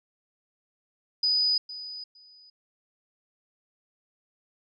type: tone with echo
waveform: sine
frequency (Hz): 4972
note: D#8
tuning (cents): -2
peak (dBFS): -21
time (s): 1.23-1.58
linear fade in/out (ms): 5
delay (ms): 460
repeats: 2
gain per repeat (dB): -15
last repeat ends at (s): 2.5
effects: none